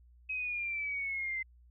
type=exponential sweep; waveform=sine; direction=down; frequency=2549 to 2062 Hz; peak=-33 dBFS; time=0.29-1.43 s; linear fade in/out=10 ms; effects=added 60 Hz sine -57 dBFS peak until 1.7 s